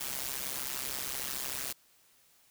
white noise with amplitude modulation, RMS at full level -33 dBFS, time 0-1.73 s, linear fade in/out 10 ms, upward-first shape sine, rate 133 Hz, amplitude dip 90%, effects white hiss -65 dBFS RMS until 2.5 s

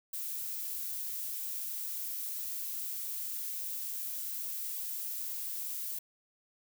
violet noise, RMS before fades -38 dBFS, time 0.13-5.99 s, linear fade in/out 5 ms, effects none

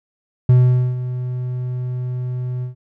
triangle tone with ADSR envelope, 125.3 Hz, B2, 25 cents sharp, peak -5 dBFS, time 0.49-2.75 s, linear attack 4 ms, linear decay 460 ms, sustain -14 dB, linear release 120 ms, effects none

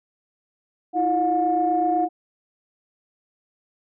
sine tone cluster, 320.1 / 348.1 / 720 Hz, D#4 / F4 / F#5, +49 / -6 / -47 cents, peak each -24 / -28 / -19 dBFS, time 0.93-2.09 s, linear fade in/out 50 ms, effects tanh soft clip ceiling -9 dBFS

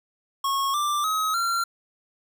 square tone with pitch steps, 1095 / 1180.4 / 1272.4 / 1371.7 Hz, C#6 / D6 / D#6 / F6, -22 / +8 / +38 / -32 cents, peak -23 dBFS, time 0.44-1.64 s, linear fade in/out 5 ms, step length 300 ms, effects none

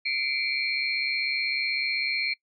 sine tone cluster, 2072 / 2212 / 2348 / 4235 Hz, C7 / C#7 / D7 / C8, -17 / -4 / -1 / +20 cents, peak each -35 / -33 / -28 / -30 dBFS, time 0.05-2.34 s, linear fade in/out 10 ms, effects noise-tail reverb RT60 0.1 s tail -25 dB re dry

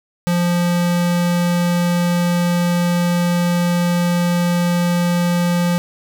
square tone, 174.61 Hz, F3, in tune, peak -15 dBFS, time 0.27-5.78 s, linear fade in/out 0 ms, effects none

